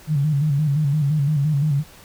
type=tone with vibrato; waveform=sine; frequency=146.83 Hz; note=D3; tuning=in tune; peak=-16 dBFS; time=0.07-1.84 s; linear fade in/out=50 ms; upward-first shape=square; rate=5.8 Hz; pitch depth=82 cents each way; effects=pink hiss -46 dBFS RMS until 2.04 s